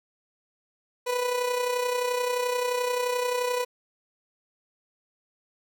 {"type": "tone with amplitude modulation", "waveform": "30% pulse", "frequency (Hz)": 493.9, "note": "B4", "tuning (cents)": 0, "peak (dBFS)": -20, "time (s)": [1.06, 3.65], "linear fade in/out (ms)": 20, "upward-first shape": "sine", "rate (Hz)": 31.5, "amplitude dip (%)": 50, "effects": []}